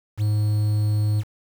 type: tone with quantisation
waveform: triangle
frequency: 105.6 Hz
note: G#2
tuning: 29 cents sharp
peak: -16 dBFS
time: 0.17-1.24 s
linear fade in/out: 50 ms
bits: 7
effects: none